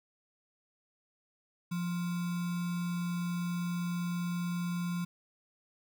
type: tone with sample-and-hold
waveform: sine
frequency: 174.8 Hz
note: F3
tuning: 2 cents sharp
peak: -31 dBFS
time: 1.71-5.05 s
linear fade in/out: 10 ms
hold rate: 1225 Hz
effects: none